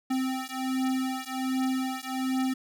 square beating tone pair, 260 / 261.3 Hz, C4 / C4, -11 / -2 cents, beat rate 1.3 Hz, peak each -31 dBFS, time 0.1-2.54 s, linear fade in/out 10 ms, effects none

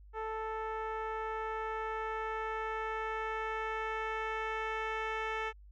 10% pulse tone with low-pass filter sweep, 440 Hz, A4, in tune, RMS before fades -37 dBFS, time 0.13-5.53 s, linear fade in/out 50 ms, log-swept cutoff 1100 to 2500 Hz, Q 0.97, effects added 50 Hz sine -52 dBFS peak until 5.71 s

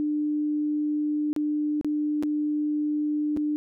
sine tone with dropouts, 299.1 Hz, D4, 32 cents sharp, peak -23 dBFS, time 0-3.56 s, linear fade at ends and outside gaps 0 ms, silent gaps 1.33-1.363 / 1.812-1.846 / 2.226-2.234 / 3.365-3.372 s, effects none

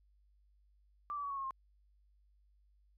sine tone with pitch steps, 1174.7 / 1151.9 / 1129.5 / 1107.5 / 1086 / 1064.8 Hz, D6 / D6 / C#6 / C#6 / C#6 / C6, 0 / -34 / +32 / -2 / -36 / +30 cents, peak -37 dBFS, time 1.1-1.508 s, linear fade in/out 0 ms, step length 68 ms, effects added 50 Hz sine -66 dBFS peak until 2.97 s

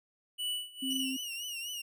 square tone with tremolo, 2960 Hz, F#7, in tune, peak -32 dBFS, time 0.38-1.24 s, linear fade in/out 20 ms, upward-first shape sine, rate 2.2 Hz, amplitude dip 90%
sine tone, 264.4 Hz, C4, 18 cents sharp, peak -34 dBFS, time 0.82-1.17 s, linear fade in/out 10 ms
sawtooth tone with vibrato, 2848 Hz, F7, 33 cents sharp, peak -34 dBFS, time 0.9-1.82 s, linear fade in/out 10 ms, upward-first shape triangle, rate 4 Hz, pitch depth 99 cents each way
effects none

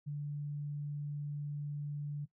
sine tone, 146 Hz, D3, 10 cents flat, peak -36 dBFS, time 0.06-2.26 s, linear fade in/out 20 ms, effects noise-tail reverb RT60 0.1 s tail -18 dB re dry

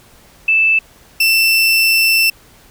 sine / 30% pulse tone pair in turn, 2637 / 2672 Hz, E7 / E7, 0 / +23 cents, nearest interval unison, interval 23 cents, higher second, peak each -9 / -7 dBFS, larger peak second, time 0.48-0.79 / 1.2-2.3 s, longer second, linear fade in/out 5 ms, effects pink hiss -46 dBFS RMS until 2.7 s

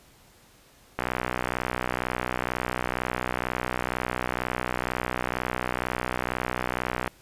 click train, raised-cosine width 0.5 ms, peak -11 dBFS, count 379, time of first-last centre 0.99-7.077 s, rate 62.1 Hz, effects pink hiss -56 dBFS RMS until 7.21 s + resampled to 32000 Hz

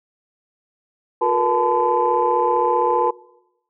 sine tone cluster, 360.6 / 445.6 / 481 / 871 / 1015 Hz, F#4 / A4 / B4 / A5 / B5, -45 / +22 / -46 / -18 / +47 cents, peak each -24 / -28 / -20 / -19 / -21 dBFS, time 1.21-3.11 s, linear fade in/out 10 ms, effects noise-tail reverb RT60 0.9 s tail -22 dB re dry + tanh soft clip ceiling -5 dBFS

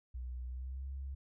sine tone with pitch glide, 62 to 67.61 Hz, B1 to C#2, +7 to -43 cents, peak -39 dBFS, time 0.14-1.15 s, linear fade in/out 10 ms, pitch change +150 cents, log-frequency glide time 0.47-0.88 s, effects none

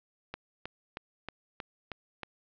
click train, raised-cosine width 0.3 ms, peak -21 dBFS, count 7, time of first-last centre 0.34-2.233 s, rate 3.17 Hz, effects low-pass 4000 Hz 12 dB/octave

